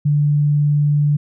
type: tone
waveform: sine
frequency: 146.83 Hz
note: D3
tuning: in tune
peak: -12 dBFS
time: 0.05-1.17 s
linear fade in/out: 10 ms
effects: none